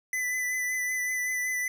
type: tone with vibrato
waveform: square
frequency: 2000 Hz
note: B6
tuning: 21 cents sharp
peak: -28 dBFS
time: 0.13-1.68 s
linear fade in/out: 2 ms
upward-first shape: sine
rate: 5.3 Hz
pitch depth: 20 cents each way
effects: none